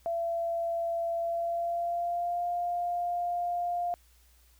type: tone with pitch glide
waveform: sine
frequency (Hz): 675 to 701.6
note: E5 to F5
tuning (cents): +41 to +8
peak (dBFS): -28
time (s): 0.06-3.94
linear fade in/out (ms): 0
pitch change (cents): +67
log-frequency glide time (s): 1.18-2.45
effects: added 60 Hz sine -60 dBFS peak until 4.59 s + white hiss -65 dBFS RMS until 4.59 s